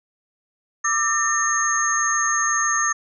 sine tone cluster, 1186 / 1308 / 1814 / 6440 Hz, D6 / E6 / A#6 / G8, +17 / -14 / -48 / +46 cents, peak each -23 / -29 / -23 / -22 dBFS, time 0.84-2.93 s, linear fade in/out 10 ms, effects none

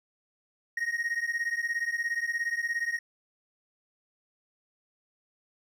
triangle beating tone pair, 1864.7 / 1881.7 Hz, A#6 / A#6, 0 / +16 cents, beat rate 17 Hz, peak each -29 / -30 dBFS, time 0.77-2.99 s, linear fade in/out 5 ms, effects none

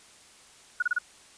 sine tone bursts, 1459 Hz, F#6, 25 cents flat, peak -22 dBFS, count 4, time 0.8-0.986 s, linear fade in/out 5 ms, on 24 ms, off 30 ms, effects white hiss -54 dBFS RMS until 1.37 s + resampled to 22050 Hz

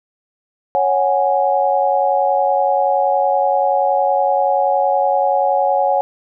sine chord, C# suspended fourth, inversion none, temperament equal, 554.4 / 740 / 830.6 Hz, C#5 / F#5 / G#5, 0 / 0 / 0 cents, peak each -17 dBFS, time 0.75-6.01 s, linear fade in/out 0 ms, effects none

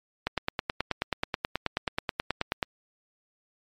click train, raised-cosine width 0.3 ms, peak -10 dBFS, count 23, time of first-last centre 0.27-2.628 s, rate 9.33 Hz, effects MP3 64 kbps

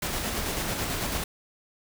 pink noise with tremolo, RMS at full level -29 dBFS, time 0.02-1.24 s, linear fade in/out 5 ms, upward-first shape square, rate 9.1 Hz, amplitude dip 25%, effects none

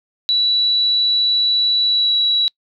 sine tone with pitch glide, 3937 to 3910 Hz, B7 to B7, -6 to -18 cents, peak -13 dBFS, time 0.29-2.48 s, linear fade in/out 0 ms, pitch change -12 cents, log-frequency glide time 1.86-2.14 s, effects noise-tail reverb RT60 0.1 s tail -26 dB re dry

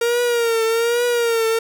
45% pulse tone with vibrato, 466.3 Hz, A#4, 1 cent sharp, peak -16 dBFS, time 0.01-1.59 s, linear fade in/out 5 ms, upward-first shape triangle, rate 1.2 Hz, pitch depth 75 cents each way, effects none

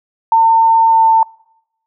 sine tone with pitch glide, 904 to 896.7 Hz, A5 to A5, +47 to +33 cents, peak -6 dBFS, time 0.32-1.23 s, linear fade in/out 2 ms, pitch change -14 cents, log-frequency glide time 0.89-1.08 s, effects noise-tail reverb RT60 0.8 s tail -25 dB re dry

